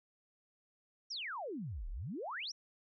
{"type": "exponential two-way sweep", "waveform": "sine", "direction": "down then up", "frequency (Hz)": [5990, 31.79, 5990], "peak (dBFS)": -39, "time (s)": [1.1, 2.52], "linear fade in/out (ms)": 10, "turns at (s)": 1.89, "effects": []}